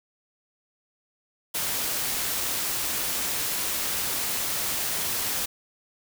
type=noise; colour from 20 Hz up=white; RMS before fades=-28 dBFS; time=1.54-5.46 s; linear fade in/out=10 ms; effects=none